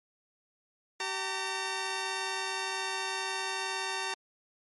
10% pulse tone pair together, 384.3 / 909.8 Hz, G4 / A#5, -34 / -42 cents, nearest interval octave + minor third, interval 1492 cents, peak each -28 / -25 dBFS, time 1-4.14 s, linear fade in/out 2 ms, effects MP3 48 kbps

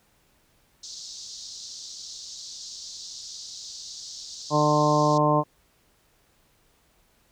pink band-pass noise, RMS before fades -40 dBFS, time 0.83-5.18 s, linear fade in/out 5 ms, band 4000 to 6700 Hz, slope 48 dB/octave
harmonic tone, 150 Hz, D3, 37 cents sharp, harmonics 1 / 2 / 3 / 4 / 5 / 6 / 7, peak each -25 / -26 / -29 / -24 / -29 / -27 / -24 dBFS, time 4.5-5.44 s, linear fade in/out 50 ms
effects pink hiss -64 dBFS RMS until 7.31 s

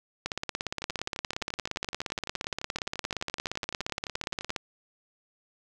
two click trains, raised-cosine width 0.2 ms, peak -13 / -19 dBFS, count 75 / 44, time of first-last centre 0.26-4.562 / 0.82-4.495 s, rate 17.2 / 11.7 Hz, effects none

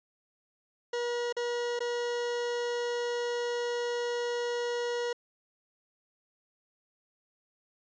40% pulse tone with dropouts, 480 Hz, B4, 49 cents flat, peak -29 dBFS, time 0.93-5.13 s, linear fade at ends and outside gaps 5 ms, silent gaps 1.326-1.366 / 1.792-1.804 s, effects resampled to 16000 Hz

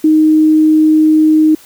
sine tone, 311.1 Hz, D#4, in tune, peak -5 dBFS, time 0.04-1.55 s, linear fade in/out 5 ms, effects white hiss -41 dBFS RMS until 1.65 s

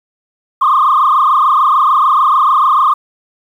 sine tone with frequency modulation, 1142 Hz, D6, 49 cents flat, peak -6 dBFS, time 0.61-2.94 s, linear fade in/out 10 ms, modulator 26.8 Hz, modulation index 3.8, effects tanh soft clip ceiling -2 dBFS + 7-bit

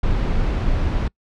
brown noise, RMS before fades -19 dBFS, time 0.03-1.08 s, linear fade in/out 5 ms, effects noise-tail reverb RT60 0.1 s tail -26 dB re dry + low-pass 4000 Hz 12 dB/octave

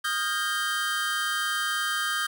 square tone cluster, 1241 / 1404 / 1600 / 1866 / 3138 Hz, D#6 / F6 / G6 / A#6 / G7, -5 / +9 / +35 / +1 / +1 cents, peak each -32 / -36 / -30 / -39 / -33 dBFS, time 0.04-2.27 s, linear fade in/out 10 ms, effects none

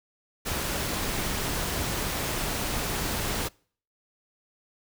pink noise with amplitude modulation, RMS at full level -28 dBFS, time 0.45-3.49 s, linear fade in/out 20 ms, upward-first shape sine, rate 244 Hz, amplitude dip 35%, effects noise-tail reverb RT60 0.5 s tail -26 dB re dry

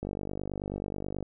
click train, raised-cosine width 2 ms, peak -21 dBFS, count 60, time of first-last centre 0.03-1.227 s, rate 49.3 Hz, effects none

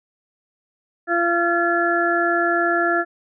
harmonic tone, 342.7 Hz, F4, 33 cents flat, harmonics 1 / 2 / 4 / 5, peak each -22 / -22 / -22 / -22 dBFS, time 1.07-3.05 s, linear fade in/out 50 ms, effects none

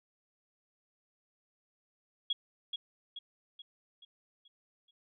sine tone with echo, 3322 Hz, G#7, in tune, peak -28 dBFS, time 2.3-2.33 s, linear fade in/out 5 ms, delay 430 ms, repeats 6, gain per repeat -6 dB, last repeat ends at 4.91 s, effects none

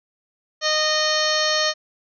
harmonic tone with a mistuned harmonic, 616 Hz, D#5, 17 cents flat, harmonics 1 / 2 / 3 / 4 / 5 / 6 / 7 / 8 / 9 / 10, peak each -24 / -27 / -25 / -34 / -28 / -30 / -24 / -37 / -27 / -32 dBFS, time 0.61-1.74 s, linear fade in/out 50 ms, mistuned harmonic 10, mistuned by +36 cents, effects none

